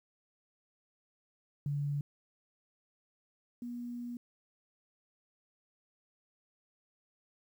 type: tone pair in turn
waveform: sine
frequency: 143.8 / 240.9 Hz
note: D3 / B3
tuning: -36 / -43 cents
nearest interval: major sixth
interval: 893 cents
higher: second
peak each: -31 / -38 dBFS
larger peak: first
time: 1.66-2.01 / 3.62-4.17 s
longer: second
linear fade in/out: 2 ms
effects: 11-bit